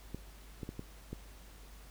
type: clicks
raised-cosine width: 3 ms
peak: -27 dBFS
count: 5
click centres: 0.146 / 0.632 / 0.691 / 0.794 / 1.13 s
effects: added 50 Hz sine -52 dBFS peak until 1.9 s + pink hiss -58 dBFS RMS until 1.9 s

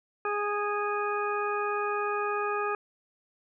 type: harmonic tone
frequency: 413.2 Hz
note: G#4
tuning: 9 cents flat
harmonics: 1 / 2 / 3 / 4 / 6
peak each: -31 / -35 / -31 / -37 / -39 dBFS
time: 0.25-2.75 s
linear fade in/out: 2 ms
effects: none

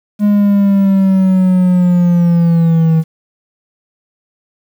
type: exponential sweep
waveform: triangle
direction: down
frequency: 208 to 160 Hz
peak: -5 dBFS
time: 0.19-3.04 s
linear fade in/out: 50 ms
effects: 7-bit

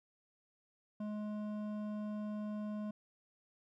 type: tone with hard clipping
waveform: sine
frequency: 210.6 Hz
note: G#3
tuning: 24 cents sharp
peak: -40 dBFS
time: 1-2.91 s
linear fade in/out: 5 ms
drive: 10 dB
effects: none

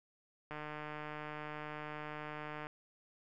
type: click train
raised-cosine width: 0.5 ms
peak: -29 dBFS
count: 327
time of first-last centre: 0.51-2.669 s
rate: 151 Hz
effects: none

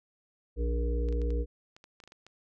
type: harmonic tone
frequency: 59 Hz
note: A#1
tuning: 22 cents sharp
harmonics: 1 / 3 / 5 / 7 / 8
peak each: -27 / -44 / -40 / -42 / -37 dBFS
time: 0.56-1.46 s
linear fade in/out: 50 ms
type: clicks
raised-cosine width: 0.2 ms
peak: -34 dBFS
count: 11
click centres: 1.087 / 1.126 / 1.217 / 1.305 / 1.765 / 1.841 / 2.002 / 2.038 / 2.076 / 2.121 / 2.266 s
effects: none

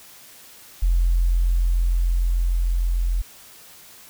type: tone with level ramp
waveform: sine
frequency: 43.36 Hz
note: F1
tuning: 12 cents flat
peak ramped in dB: -14 to -18 dBFS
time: 0.82-3.22 s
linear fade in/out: 10 ms
effects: tanh soft clip ceiling -10 dBFS + white hiss -46 dBFS RMS until 4.09 s

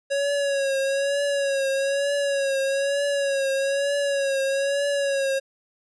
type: tone with vibrato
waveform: square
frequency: 554.4 Hz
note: C#5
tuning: in tune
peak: -22 dBFS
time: 0.1-5.4 s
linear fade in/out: 20 ms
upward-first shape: triangle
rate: 1.1 Hz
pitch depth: 52 cents each way
effects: resampled to 24000 Hz

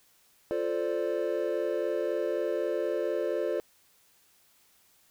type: chord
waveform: triangle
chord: D minor seventh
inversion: first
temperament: equal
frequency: 349.2 / 440 / 523.3 / 587.3 Hz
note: F4 / A4 / C5 / D5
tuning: 0 / 0 / 0 / 0 cents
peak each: -31 dBFS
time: 0.51-3.6 s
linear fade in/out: 0 ms
effects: white hiss -64 dBFS RMS until 5.1 s

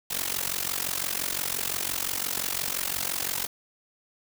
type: noise with amplitude modulation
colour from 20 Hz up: white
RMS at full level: -26 dBFS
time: 0.1-3.47 s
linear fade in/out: 10 ms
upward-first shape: sine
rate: 45.8 Hz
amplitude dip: 90%
effects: none

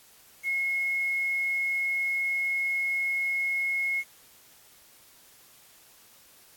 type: tone with quantisation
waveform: sine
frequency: 2168 Hz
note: C#7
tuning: 39 cents flat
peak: -25 dBFS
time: 0.43-4.04 s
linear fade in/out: 50 ms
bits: 8
effects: white hiss -56 dBFS RMS until 6.56 s + AAC 64 kbps

